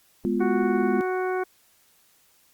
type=chord; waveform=sine; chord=F diminished; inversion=first; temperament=equal; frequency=207.7 / 246.9 / 349.2 Hz; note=Ab3 / Cb4 / F4; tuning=0 / 0 / 0 cents; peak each=-26 dBFS; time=0.25-1.01 s; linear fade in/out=0 ms
type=harmonic tone; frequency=370 Hz; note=F#4; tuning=in tune; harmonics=1 / 2 / 3 / 4 / 5 / 6; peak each=-25 / -31 / -35 / -34 / -46 / -41 dBFS; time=0.4-1.44 s; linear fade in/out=10 ms
effects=white hiss -61 dBFS RMS until 2.53 s + Opus 48 kbps